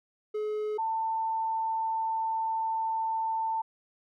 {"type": "tone pair in turn", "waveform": ["triangle", "sine"], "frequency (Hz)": [425.3, 893.1], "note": ["G#4", "A5"], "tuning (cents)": [41, 26], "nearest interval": "octave + minor second", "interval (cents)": 1285, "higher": "second", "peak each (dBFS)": -27, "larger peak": "neither", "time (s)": [[0.34, 0.78], [0.78, 3.62]], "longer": "second", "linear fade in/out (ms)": 10, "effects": []}